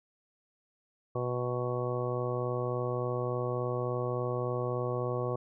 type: harmonic tone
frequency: 123.47 Hz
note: B2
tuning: in tune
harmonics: 1 / 2 / 3 / 4 / 5 / 6 / 7 / 8 / 9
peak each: -34 / -44 / -36 / -35 / -39 / -45 / -47 / -50 / -40 dBFS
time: 1.15-5.36 s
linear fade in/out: 5 ms
effects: none